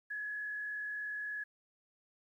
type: tone with frequency modulation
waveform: sine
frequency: 1690 Hz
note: G#6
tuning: 30 cents sharp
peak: -37 dBFS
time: 0.1-1.44 s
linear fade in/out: 10 ms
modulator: 43.3 Hz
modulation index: 0.5
effects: 12-bit